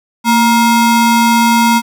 square ring-modulated tone, 587.3 Hz, D5, in tune, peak -5 dBFS, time 0.24-1.82 s, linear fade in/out 50 ms, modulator 358 Hz, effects none

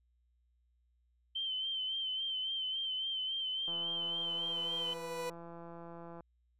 sine tone with vibrato, 3100 Hz, G7, 20 cents flat, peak -34 dBFS, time 1.35-4.94 s, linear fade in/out 10 ms, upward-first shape sine, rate 3.6 Hz, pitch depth 41 cents each way
30% pulse tone with exponential growth, 493.9 Hz, B4, in tune, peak -33 dBFS, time 3.36-5.3 s, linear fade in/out 5 ms, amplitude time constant 420 ms
click train, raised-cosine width 1 ms, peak -36 dBFS, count 428, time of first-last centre 3.68-6.207 s, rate 169 Hz
effects added 60 Hz sine -70 dBFS peak until 6.59 s + resampled to 32000 Hz

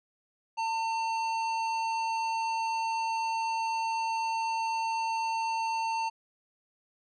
sine tone with hard clipping, 902 Hz, A5, 43 cents sharp, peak -30 dBFS, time 0.57-6.1 s, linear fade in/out 20 ms, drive 14 dB, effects low-pass 7000 Hz 12 dB/octave

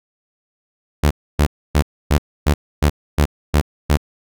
sawtooth tone bursts, 73.9 Hz, D2, 11 cents sharp, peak -7 dBFS, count 9, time 1.03-3.972 s, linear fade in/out 10 ms, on 78 ms, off 280 ms, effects none

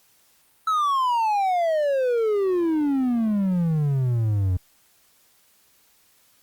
triangle exponential sweep, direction down, 1318.5 to 88.7 Hz, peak -17 dBFS, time 0.67-4.57 s, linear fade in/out 5 ms, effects white hiss -60 dBFS RMS until 6.42 s + Opus 48 kbps

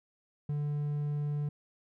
triangle tone, 146.83 Hz, D3, in tune, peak -28 dBFS, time 0.49-1.49 s, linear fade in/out 5 ms, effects none

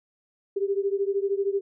sine beating tone pair, 392 / 405 Hz, G4 / G#4, 0 / -43 cents, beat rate 13 Hz, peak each -25 / -27 dBFS, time 0.56-1.61 s, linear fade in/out 10 ms, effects none

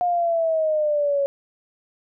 sine exponential sweep, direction down, 716 to 554.4 Hz, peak -18 dBFS, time 0.01-1.26 s, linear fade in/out 0 ms, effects none

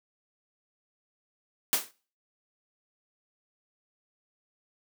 white noise with exponential decay, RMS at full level -21 dBFS, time 1.73-1.91 s, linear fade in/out 0 ms, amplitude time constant 38 ms, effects noise-tail reverb RT60 0.4 s tail -21 dB re dry + high-pass 200 Hz 12 dB/octave

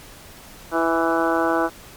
harmonic tone with a mistuned harmonic, 165.5 Hz, E3, 7 cents sharp, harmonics 2 / 3 / 4 / 5 / 6 / 7 / 8 / 9, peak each -22 / -26 / -24 / -26 / -28 / -28 / -28 / -27 dBFS, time 0.71-1.7 s, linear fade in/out 50 ms, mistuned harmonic 4, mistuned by -16 cents, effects pink hiss -43 dBFS RMS until 1.96 s + MP3 96 kbps

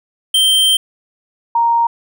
square / sine tone pair in turn, 3136 / 932.3 Hz, G7 / A#5, 0 / 0 cents, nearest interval octave + major sixth, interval 2100 cents, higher first, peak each -10 dBFS, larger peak neither, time 0.34-0.77 / 1.55-1.87 s, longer first, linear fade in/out 5 ms, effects none

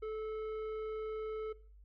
sine tone with tanh clipping, 435.1 Hz, A4, 19 cents flat, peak -39 dBFS, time 0.02-1.53 s, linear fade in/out 10 ms, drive 10 dB, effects noise-tail reverb RT60 0.5 s tail -20 dB re dry + added 50 Hz sine -55 dBFS peak until 1.84 s

